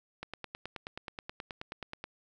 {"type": "click train", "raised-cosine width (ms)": 0.3, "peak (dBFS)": -23, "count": 18, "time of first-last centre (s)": [0.23, 2.04], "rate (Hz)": 9.39, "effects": []}